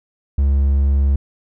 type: tone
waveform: triangle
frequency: 69.3 Hz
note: C#2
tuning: in tune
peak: -10 dBFS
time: 0.38-1.16 s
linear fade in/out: 5 ms
effects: none